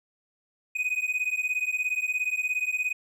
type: beating tone pair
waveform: triangle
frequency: 2489 / 2506 Hz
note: D#7 / D#7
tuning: 0 / +12 cents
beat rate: 17 Hz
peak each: -27 dBFS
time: 0.75-2.93 s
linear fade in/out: 10 ms
effects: none